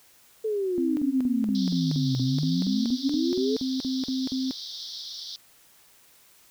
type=exponential two-way sweep; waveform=sine; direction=down then up; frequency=445.6 to 125 to 445.6 Hz; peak=-24 dBFS; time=0.44-3.57 s; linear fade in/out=10 ms; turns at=2.21 s
type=tone bursts; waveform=sine; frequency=261.6 Hz; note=C4; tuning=in tune; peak=-25 dBFS; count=16; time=0.78-4.51 s; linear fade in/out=0 ms; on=190 ms; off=46 ms
type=band-pass noise; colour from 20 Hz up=pink; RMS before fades=-38 dBFS; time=1.55-5.36 s; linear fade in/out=0 ms; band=3400 to 5600 Hz; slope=96 dB/octave
effects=white hiss -57 dBFS RMS until 6.5 s